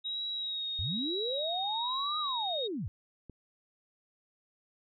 sine tone with vibrato, 3800 Hz, A#7, 33 cents sharp, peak -33 dBFS, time 0.04-2.68 s, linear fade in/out 20 ms, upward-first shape sine, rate 1.1 Hz, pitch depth 35 cents each way
sine linear two-way sweep, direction up then down, 68.9 to 1256 to 68.9 Hz, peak -33 dBFS, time 0.79-2.88 s, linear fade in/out 0 ms, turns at 2.19 s
click, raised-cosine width 3 ms, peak -34 dBFS, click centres 3.297 s
effects none

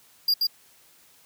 square tone with echo, 4808 Hz, D8, 40 cents sharp, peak -19 dBFS, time 0.28-0.34 s, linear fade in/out 5 ms, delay 130 ms, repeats 1, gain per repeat -2 dB, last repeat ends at 0.47 s, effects white hiss -57 dBFS RMS until 1.25 s + high-pass 60 Hz 12 dB/octave

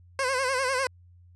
15% pulse tone with vibrato, 523.3 Hz, C5, in tune, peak -18 dBFS, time 0.19-0.87 s, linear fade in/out 2 ms, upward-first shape sine, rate 10 Hz, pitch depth 84 cents each way, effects added 88 Hz sine -51 dBFS peak until 1.35 s + resampled to 24000 Hz

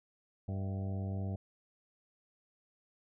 harmonic tone with a mistuned harmonic, 96.6 Hz, G2, 25 cents flat, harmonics 1 / 2 / 3 / 4 / 5 / 6 / 7 / 8, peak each -35 / -41 / -50 / -52 / -53 / -53 / -52 / -57 dBFS, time 0.48-1.36 s, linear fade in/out 5 ms, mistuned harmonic 6, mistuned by +72 cents, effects none

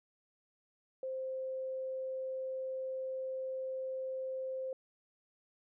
sine tone, 523.3 Hz, C5, in tune, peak -36 dBFS, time 1.03-4.73 s, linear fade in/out 2 ms, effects none

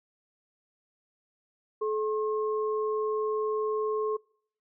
sine tone pair together, 430 / 1074.8 Hz, A4 / C6, -40 / +46 cents, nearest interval octave + major third, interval 1586 cents, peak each -27 / -34 dBFS, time 1.81-4.17 s, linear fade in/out 10 ms, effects noise-tail reverb RT60 0.6 s tail -26 dB re dry

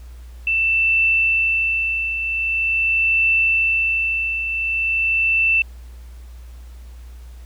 sine tone with tremolo, 2666 Hz, E7, 19 cents sharp, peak -13 dBFS, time 0.47-5.62 s, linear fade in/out 2 ms, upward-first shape triangle, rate 0.44 Hz, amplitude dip 60%, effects added 60 Hz sine -35 dBFS peak until 7.45 s + pink hiss -53 dBFS RMS until 7.45 s

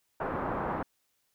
white low-pass noise, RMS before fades -33 dBFS, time 0.2-0.83 s, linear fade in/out 5 ms, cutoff 1200 Hz, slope 24 dB/octave, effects white hiss -75 dBFS RMS until 1.34 s

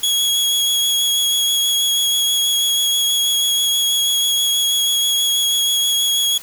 sawtooth tone with vibrato, 3328 Hz, G#7, 3 cents sharp, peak -12 dBFS, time 0.03-6.38 s, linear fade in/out 5 ms, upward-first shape sine, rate 6.2 Hz, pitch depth 13 cents each way, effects white hiss -37 dBFS RMS until 6.42 s

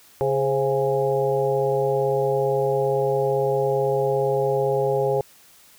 harmonic tone with a mistuned harmonic, 137.7 Hz, C#3, 11 cents flat, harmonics 1 / 3 / 4 / 5 / 6, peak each -28 / -22 / -23 / -32 / -28 dBFS, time 0.21-5.21 s, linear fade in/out 0 ms, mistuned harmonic 4, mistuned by -64 cents, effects white hiss -52 dBFS RMS until 5.78 s

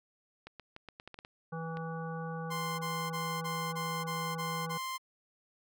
clicks, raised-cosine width 0.3 ms, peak -30 dBFS, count 10, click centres 0.47 / 0.597 / 0.764 / 0.887 / 0.999 / 1.076 / 1.143 / 1.189 / 1.249 / 1.771 s
harmonic tone, 163.5 Hz, E3, 14 cents flat, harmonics 1 / 3 / 5 / 7 / 9, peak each -38 / -43 / -45 / -46 / -48 dBFS, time 1.52-4.78 s, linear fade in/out 10 ms
sawtooth tone bursts, 1046.5 Hz, C6, in tune, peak -32 dBFS, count 8, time 2.5-4.981 s, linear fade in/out 20 ms, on 290 ms, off 23 ms
effects none

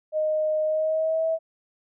sine tone with pitch glide, 619 to 648.3 Hz, D#5 to E5, -9 to -29 cents, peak -21 dBFS, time 0.12-1.39 s, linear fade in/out 50 ms, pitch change +80 cents, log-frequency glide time 0.64-1.27 s, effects none

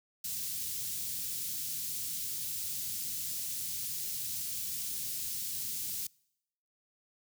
white band-stop noise, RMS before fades -37 dBFS, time 0.24-6.07 s, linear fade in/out 5 ms, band 150 to 4500 Hz, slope 12 dB/octave, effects noise-tail reverb RT60 0.8 s tail -26 dB re dry + high-pass 80 Hz 12 dB/octave

